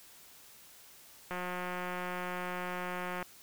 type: click train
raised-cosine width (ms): 0.5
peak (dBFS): -23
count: 346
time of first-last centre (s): 1.31-3.227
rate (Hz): 180
effects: white hiss -56 dBFS RMS until 3.42 s